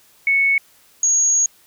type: tone pair in turn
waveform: sine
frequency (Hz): 2211 / 6626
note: C#7 / G#8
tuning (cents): -5 / -5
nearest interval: octave + perfect fifth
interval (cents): 1900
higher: second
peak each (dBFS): -13 / -13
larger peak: neither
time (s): 0.27-0.58 / 1.03-1.46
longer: second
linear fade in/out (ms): 2
effects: white hiss -53 dBFS RMS until 1.66 s